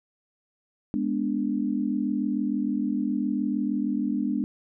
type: chord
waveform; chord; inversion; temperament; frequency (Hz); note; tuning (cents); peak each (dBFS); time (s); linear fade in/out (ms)
sine; G# diminished; none; equal; 207.7 / 246.9 / 293.7; G#3 / B3 / D4; 0 / 0 / 0; -28; 0.94-4.44; 0
effects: none